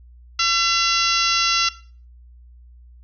harmonic tone with a mistuned harmonic, 675 Hz, E5, 41 cents sharp, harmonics 2 / 3 / 4 / 5 / 6 / 7 / 8 / 9, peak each -22 / -28 / -22 / -27 / -26 / -25 / -27 / -28 dBFS, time 0.39-1.69 s, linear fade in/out 5 ms, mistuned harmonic 4, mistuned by +36 cents, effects noise-tail reverb RT60 0.4 s tail -17 dB re dry + added 60 Hz sine -43 dBFS peak until 3.03 s

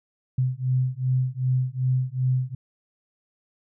sine beating tone pair, 127.2 / 129.8 Hz, C3 / C3, -48 / -13 cents, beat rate 2.6 Hz, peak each -24 dBFS, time 0.38-2.55 s, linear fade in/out 5 ms, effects none

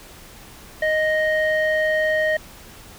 square tone with low-pass filter, 622.3 Hz, D#5, in tune, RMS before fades -20 dBFS, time 0.82-2.37 s, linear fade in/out 5 ms, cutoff 2000 Hz, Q 2.7, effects pink hiss -43 dBFS RMS until 2.98 s

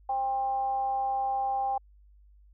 sine tone with frequency modulation, 796 Hz, G5, 26 cents sharp, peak -26 dBFS, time 0.09-1.78 s, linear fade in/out 5 ms, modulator 265 Hz, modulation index 0.3, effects added 50 Hz sine -54 dBFS peak until 2.53 s

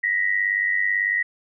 sine tone pair together, 1878 / 1976.1 Hz, A#6 / B6, +12 / 0 cents, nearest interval minor second, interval 88 cents, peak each -22 dBFS, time 0.03-1.23 s, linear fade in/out 10 ms, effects none

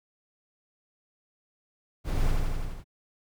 brown noise with echo, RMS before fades -28 dBFS, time 2.04-2.34 s, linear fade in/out 50 ms, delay 84 ms, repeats 6, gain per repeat -2 dB, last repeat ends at 2.844 s, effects none

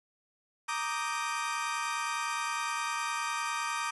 30% pulse chord, Eb major seventh, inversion second, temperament equal, 932.3 / 1174.7 / 1244.5 / 1568 Hz, Bb5 / D6 / Eb6 / G6, 0 / 0 / 0 / 0 cents, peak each -34 / -33 / -34 / -38 dBFS, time 0.68-3.91 s, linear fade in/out 10 ms, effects resampled to 24000 Hz + 10-bit

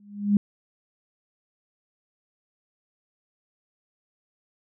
sine tone with exponential growth, 204.2 Hz, G#3, 29 cents flat, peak -13 dBFS, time 0-0.37 s, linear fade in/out 2 ms, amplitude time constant 79 ms, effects none

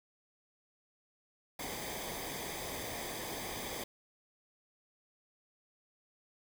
pink noise with comb filter, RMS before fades -41 dBFS, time 1.59-3.84 s, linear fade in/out 5 ms, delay 0.72 ms, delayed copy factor -0.65, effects none

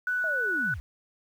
sine tone with vibrato, 1480 Hz, F#6, in tune, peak -25 dBFS, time 0.07-0.74 s, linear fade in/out 2 ms, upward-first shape sine, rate 3.6 Hz, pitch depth 8 cents each way
sine linear sweep, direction down, 665 to 52.6 Hz, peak -34 dBFS, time 0.24-0.8 s, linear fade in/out 0 ms
effects 9-bit

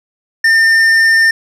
sine tone with tanh clipping, 1806 Hz, A6, 45 cents sharp, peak -8 dBFS, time 0.44-1.31 s, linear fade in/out 5 ms, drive 9 dB, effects none

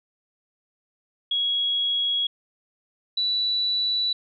sine tone pair in turn, 3322 / 3951 Hz, G#7 / B7, 0 / 0 cents, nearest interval minor third, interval 300 cents, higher second, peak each -21 dBFS, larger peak neither, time 1.31-2.27 / 3.17-4.13 s, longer neither, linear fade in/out 5 ms, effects none

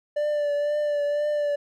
triangle tone with vibrato, 587.3 Hz, D5, in tune, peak -20 dBFS, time 0.16-1.56 s, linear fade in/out 10 ms, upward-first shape triangle, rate 2 Hz, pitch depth 31 cents each way, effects none

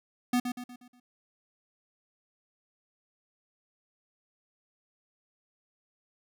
square tone with echo, 246.4 Hz, B3, 4 cents flat, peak -24 dBFS, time 0.33-0.4 s, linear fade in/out 5 ms, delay 120 ms, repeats 5, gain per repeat -7 dB, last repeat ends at 1 s, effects none

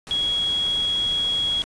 sine tone in noise, 3322 Hz, G#7, in tune, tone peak -20 dBFS, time 0.11-1.62 s, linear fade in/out 0 ms, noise pink, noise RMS -37 dBFS, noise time 0.07-1.64 s, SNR +14 dB, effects resampled to 22050 Hz

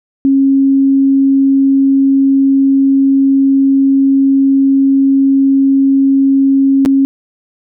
sine tone with dropouts, 272.1 Hz, C#4, 32 cents flat, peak -6 dBFS, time 0.25-7.05 s, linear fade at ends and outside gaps 0 ms, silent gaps 6.851-6.859 s, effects none

